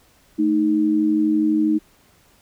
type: tone pair together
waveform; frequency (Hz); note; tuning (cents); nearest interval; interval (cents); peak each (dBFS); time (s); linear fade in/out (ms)
sine; 218.8 / 311.1; A3 / D#4; -9 / 0; tritone; 609; -22 / -16; 0.38-1.79; 20
effects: pink hiss -56 dBFS RMS until 2.41 s